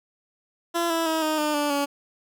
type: tone with pitch steps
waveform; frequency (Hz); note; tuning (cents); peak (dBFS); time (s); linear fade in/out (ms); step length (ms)
15% pulse; 340 / 329.9 / 320.2 / 310.7 / 301.5 / 292.6 / 283.9; F4 / E4 / D#4 / D#4 / D4 / D4 / C#4; -46 / +1 / +50 / -2 / +46 / -6 / +41; -16; 0.74-1.86; 20; 160
effects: none